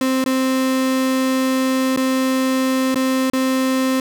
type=tone with dropouts; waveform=35% pulse; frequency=261.6 Hz; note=C4; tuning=in tune; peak=-14 dBFS; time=0.01-4 s; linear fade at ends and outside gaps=2 ms; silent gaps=0.241-0.26 / 1.963-1.973 / 2.945-2.957 / 3.3-3.333 s; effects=none